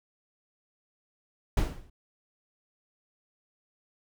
brown noise with exponential decay, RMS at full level -19 dBFS, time 1.57-1.9 s, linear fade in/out 5 ms, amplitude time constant 71 ms, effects none

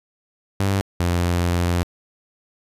sawtooth tone pair in turn, 98 / 87.31 Hz, G2 / F2, 0 / 0 cents, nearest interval major second, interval 200 cents, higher first, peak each -14 dBFS, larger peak neither, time 0.6-0.81 / 1-1.83 s, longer second, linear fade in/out 0 ms, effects resampled to 32000 Hz

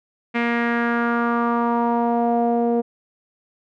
sawtooth tone with low-pass filter sweep, 235.8 Hz, A#3, 20 cents sharp, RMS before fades -20 dBFS, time 0.34-2.82 s, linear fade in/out 20 ms, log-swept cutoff 2200 to 560 Hz, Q 3.6, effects none

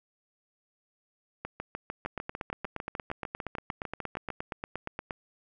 two click trains, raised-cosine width 0.5 ms, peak -19 / -20 dBFS, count 27 / 20, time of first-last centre 2.06-5.108 / 1.45-4.303 s, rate 8.53 / 6.66 Hz, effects none

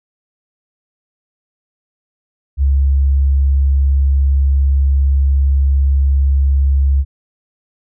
sine tone, 68.7 Hz, C#2, 15 cents flat, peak -9 dBFS, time 2.57-7.05 s, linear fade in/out 50 ms, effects none

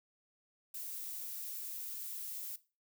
violet noise, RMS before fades -43 dBFS, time 0.74-2.56 s, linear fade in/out 5 ms, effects noise-tail reverb RT60 0.3 s tail -17 dB re dry

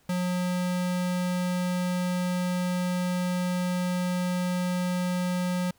square tone, 180 Hz, F#3, 47 cents flat, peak -26 dBFS, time 0.09-5.71 s, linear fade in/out 5 ms, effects pink hiss -64 dBFS RMS until 5.78 s

